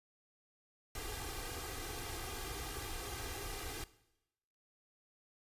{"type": "noise with comb filter", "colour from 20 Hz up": "pink", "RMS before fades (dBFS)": -43, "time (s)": [0.95, 3.84], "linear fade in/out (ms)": 2, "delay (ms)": 2.5, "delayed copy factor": 0.9, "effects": ["noise-tail reverb RT60 0.9 s tail -18 dB re dry", "resampled to 32000 Hz"]}